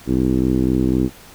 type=tone with low-pass filter; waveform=10% pulse; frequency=64 Hz; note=C2; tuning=38 cents flat; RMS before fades=-17 dBFS; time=0.06-1.1 s; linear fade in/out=50 ms; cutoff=320 Hz; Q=2.6; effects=pink hiss -43 dBFS RMS until 1.34 s